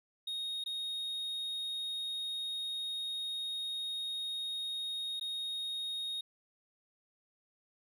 triangle tone with dropouts, 3729 Hz, A#7, in tune, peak -34 dBFS, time 0.27-6.21 s, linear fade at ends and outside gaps 5 ms, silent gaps 0.64-0.66 / 5.198-5.21 s, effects none

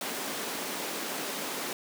pink high-pass noise, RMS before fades -35 dBFS, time 0.01-1.73 s, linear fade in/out 2 ms, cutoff 220 Hz, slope 24 dB/octave, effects none

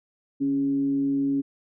sine tone with frequency modulation, 277.2 Hz, C#4, in tune, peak -21 dBFS, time 0.4-1.42 s, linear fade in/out 20 ms, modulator 132 Hz, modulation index 0.24, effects none

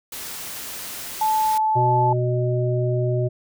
white noise, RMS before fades -33 dBFS, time 0.12-1.58 s, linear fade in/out 5 ms
sine tone, 870 Hz, A5, 20 cents flat, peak -17 dBFS, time 1.21-2.13 s, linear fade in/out 5 ms
harmonic tone, 123.47 Hz, B2, in tune, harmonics 1 / 3 / 5, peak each -20 / -25 / -27 dBFS, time 1.75-3.29 s, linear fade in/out 20 ms
effects none

